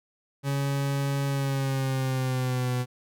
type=tone with pitch glide; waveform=40% pulse; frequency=139.4 to 124.91 Hz; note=C#3 to B2; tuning=+10 to +20 cents; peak=-24 dBFS; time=0.43-2.86 s; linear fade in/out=50 ms; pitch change=-190 cents; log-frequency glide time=1.27-2.75 s; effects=none